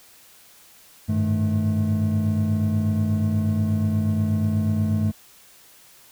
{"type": "tone cluster", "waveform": "triangle", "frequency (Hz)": [98.6, 106.9, 155, 215.5], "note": ["G2", "A2", "D#3", "A3"], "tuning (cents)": [11, -49, -6, -36], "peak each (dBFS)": [-20, -28, -28, -21], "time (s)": [1.08, 5.12], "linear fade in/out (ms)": 20, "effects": ["white hiss -51 dBFS RMS until 6.11 s"]}